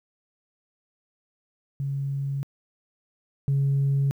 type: tone pair in turn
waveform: sine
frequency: 138.59 / 138.59 Hz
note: C#3 / C#3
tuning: 0 / 0 cents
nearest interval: unison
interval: 0 cents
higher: neither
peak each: -25 / -18 dBFS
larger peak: second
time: 1.8-2.43 / 3.48-4.11 s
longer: neither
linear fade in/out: 0 ms
effects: tanh soft clip ceiling -17 dBFS + 10-bit